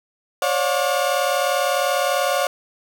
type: tone cluster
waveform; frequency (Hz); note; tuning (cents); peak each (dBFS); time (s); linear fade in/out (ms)
30% pulse; 543 / 583 / 718; C#5 / D5 / F5; -36 / -13 / +48; -20; 0.42-2.47; 2
effects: none